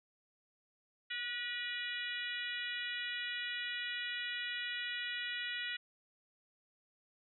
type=harmonic tone with a mistuned harmonic; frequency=486.6 Hz; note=B4; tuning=26 cents flat; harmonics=3 / 4 / 5 / 6 / 7 / 8; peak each=-45 / -41 / -46 / -44 / -46 / -49 dBFS; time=1.1-5.77 s; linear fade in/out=10 ms; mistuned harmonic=4; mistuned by=-19 cents; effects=none